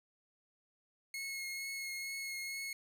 sawtooth tone with vibrato, 2171 Hz, C#7, 37 cents flat, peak -36 dBFS, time 1.14-2.73 s, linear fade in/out 2 ms, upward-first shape triangle, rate 2.2 Hz, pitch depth 16 cents each way, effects none

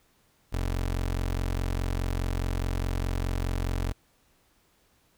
25% pulse tone, 44.81 Hz, F1, 45 cents sharp, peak -23 dBFS, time 0.52-3.93 s, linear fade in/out 20 ms, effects pink hiss -66 dBFS RMS until 5.17 s

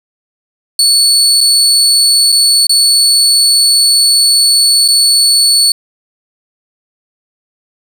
30% pulse tone with dropouts, 4435 Hz, C#8, in tune, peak -3 dBFS, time 0.79-5.72 s, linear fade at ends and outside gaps 2 ms, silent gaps 1.407-1.411 / 2.32-2.324 / 2.669-2.694 / 4.879-4.885 s, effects none

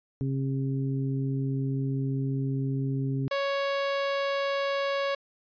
harmonic tone, 135.1 Hz, C#3, 44 cents flat, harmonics 1 / 2 / 3, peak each -27 / -32 / -39 dBFS, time 0.21-3.28 s, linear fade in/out 0 ms
sawtooth tone, 556 Hz, C#5, 5 cents sharp, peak -22 dBFS, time 3.31-5.15 s, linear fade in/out 5 ms
effects resampled to 11025 Hz

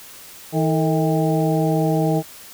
harmonic tone with a mistuned harmonic, 159.8 Hz, D#3, 47 cents sharp, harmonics 1 / 2 / 3 / 4 / 5, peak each -19 / -22 / -24 / -25 / -26 dBFS, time 0.52-2.23 s, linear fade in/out 50 ms, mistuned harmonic 3, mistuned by -96 cents, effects white hiss -41 dBFS RMS until 2.53 s

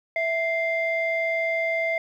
sine tone pair together, 658.6 / 2093 Hz, E5 / C7, -2 / 0 cents, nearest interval octave + minor sixth, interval 2002 cents, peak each -24 dBFS, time 0.16-1.98 s, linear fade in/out 2 ms, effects tanh soft clip ceiling -16 dBFS + 10-bit

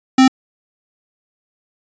square tone, 261.6 Hz, C4, in tune, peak -7 dBFS, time 0.18-0.28 s, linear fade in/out 5 ms, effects resampled to 16000 Hz

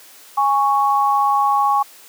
sine tone pair together, 824.6 / 1108.7 Hz, G#5 / C#6, -13 / 0 cents, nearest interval perfect fourth, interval 513 cents, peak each -16 dBFS, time 0.37-1.83 s, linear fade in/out 10 ms, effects white hiss -44 dBFS RMS until 2.08 s + high-pass 300 Hz 12 dB/octave

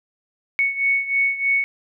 sine beating tone pair, 2217 / 2220.2 Hz, C#7 / C#7, 0 / +2 cents, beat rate 3.2 Hz, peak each -19 / -23 dBFS, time 0.59-1.64 s, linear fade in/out 0 ms, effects none

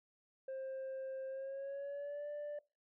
sine tone with pitch glide, 530 to 588.1 Hz, C5 to D5, +22 to +2 cents, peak -38 dBFS, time 0.48-2.59 s, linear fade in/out 5 ms, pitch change +180 cents, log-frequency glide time 1.28-2.29 s, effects noise-tail reverb RT60 0.3 s tail -24 dB re dry + tanh soft clip ceiling -40 dBFS

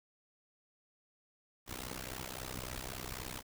pink noise with amplitude modulation, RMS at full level -39 dBFS, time 1.66-3.43 s, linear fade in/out 50 ms, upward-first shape sine, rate 63.7 Hz, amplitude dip 100%, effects none

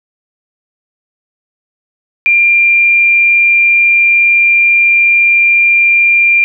sine tone with frequency modulation, 2387 Hz, D7, 28 cents sharp, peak -5 dBFS, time 2.26-6.44 s, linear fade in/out 0 ms, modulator 80.2 Hz, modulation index 0.24, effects none

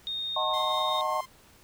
sine tone, 3693 Hz, A#7, 17 cents flat, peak -30 dBFS, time 0.07-1.01 s, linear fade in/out 0 ms
sine chord, D# diminished seventh, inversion none, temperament just, 622.3 / 746.7 / 896 / 1075.3 Hz, D#5 / F#5 / A5 / C6, 0 / +16 / +31 / +47 cents, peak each -32 / -34 / -33 / -29 dBFS, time 0.36-1.21 s, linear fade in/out 5 ms
sawtooth tone with tremolo, 1046.5 Hz, C6, in tune, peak -34 dBFS, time 0.53-1.26 s, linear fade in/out 10 ms, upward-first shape sine, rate 5.2 Hz, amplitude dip 30%
effects pink hiss -57 dBFS RMS until 1.63 s

